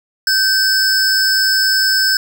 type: tone pair together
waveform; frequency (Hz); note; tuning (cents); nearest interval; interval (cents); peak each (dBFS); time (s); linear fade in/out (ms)
square; 1549 / 5210; G6 / E8; -21 / -21; octave + major sixth; 2100; -15; 0.27-2.17; 2
effects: none